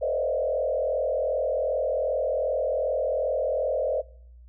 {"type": "tone with frequency modulation", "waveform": "sine", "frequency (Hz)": 570, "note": "C#5", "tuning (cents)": 48, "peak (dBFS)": -23, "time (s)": [0.01, 4.02], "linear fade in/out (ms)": 20, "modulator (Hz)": 42.6, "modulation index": 1.9, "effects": ["noise-tail reverb RT60 0.7 s tail -24 dB re dry", "added 60 Hz sine -46 dBFS peak until 4.48 s"]}